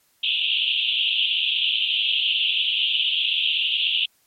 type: band-pass noise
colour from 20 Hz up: pink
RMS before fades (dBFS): -22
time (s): 0.23-4.06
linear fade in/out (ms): 10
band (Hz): 2700 to 3500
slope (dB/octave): 96
effects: white hiss -63 dBFS RMS until 4.26 s + MP3 64 kbps